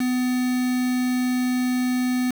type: tone with quantisation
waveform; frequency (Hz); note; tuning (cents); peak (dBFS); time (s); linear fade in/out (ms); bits
triangle; 251.1; B3; +29; -18; 0-2.31; 5; 5
effects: none